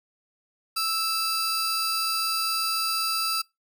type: tone pair together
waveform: sawtooth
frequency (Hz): 1318.5 / 4768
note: E6 / D8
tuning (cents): 0 / +25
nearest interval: octave + minor seventh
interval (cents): 2225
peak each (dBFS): -24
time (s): 0.76-3.42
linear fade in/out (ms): 10
effects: noise-tail reverb RT60 0.2 s tail -24 dB re dry